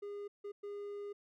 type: tone bursts at uneven times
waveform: triangle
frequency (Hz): 407.8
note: G#4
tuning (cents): -32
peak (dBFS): -39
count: 3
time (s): 0.02-0.28 / 0.44-0.52 / 0.63-1.13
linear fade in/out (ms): 10
effects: none